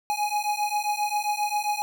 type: beating tone pair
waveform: square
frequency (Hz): 830.6 / 838.1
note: G#5 / G#5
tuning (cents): 0 / +16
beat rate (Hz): 7.5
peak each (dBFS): -28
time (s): 0.1-1.82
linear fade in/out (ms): 0
effects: none

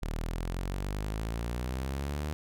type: exponential sweep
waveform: sawtooth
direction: up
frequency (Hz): 37.78 to 76.6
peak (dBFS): -28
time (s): 0.02-2.33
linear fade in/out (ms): 0
effects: none

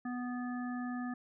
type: harmonic tone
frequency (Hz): 246.9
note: B3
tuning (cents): 0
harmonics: 1 / 3 / 5 / 7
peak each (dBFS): -36 / -46 / -48 / -48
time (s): 0.05-1.14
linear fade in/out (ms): 5
effects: none

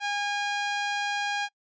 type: tone with band-pass filter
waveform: sawtooth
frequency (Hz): 816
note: G#5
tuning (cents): -31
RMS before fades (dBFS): -29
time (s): 0-1.49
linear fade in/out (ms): 50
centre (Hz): 2200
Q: 0.68
effects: noise-tail reverb RT60 0.1 s tail -25 dB re dry + resampled to 16000 Hz

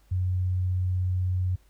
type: tone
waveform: sine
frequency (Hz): 91.6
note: F#2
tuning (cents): -17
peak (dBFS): -23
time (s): 0.11-1.56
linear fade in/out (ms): 10
effects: added 50 Hz sine -58 dBFS peak until 1.69 s + pink hiss -66 dBFS RMS until 1.69 s

